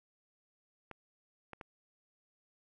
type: clicks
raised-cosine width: 0.5 ms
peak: -30 dBFS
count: 3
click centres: 0.913 / 1.533 / 1.612 s
effects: none